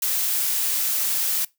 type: noise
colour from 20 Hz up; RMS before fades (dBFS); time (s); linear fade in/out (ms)
blue; -23; 0.02-1.45; 5
effects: noise-tail reverb RT60 0.2 s tail -22 dB re dry